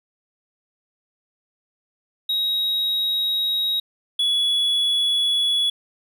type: tone pair in turn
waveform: triangle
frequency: 3803 / 3388 Hz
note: A#7 / G#7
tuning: +34 / +34 cents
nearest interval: major second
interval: 200 cents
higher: first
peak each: -18 / -16 dBFS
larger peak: second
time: 2.29-3.8 / 4.19-5.7 s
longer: neither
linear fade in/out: 5 ms
effects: none